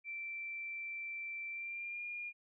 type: tone with pitch glide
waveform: sine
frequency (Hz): 2342 to 2418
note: D7 to D7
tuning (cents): -5 to +50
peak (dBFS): -40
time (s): 0.04-2.33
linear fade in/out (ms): 50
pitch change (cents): +55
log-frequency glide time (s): 1.5-2.03
effects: none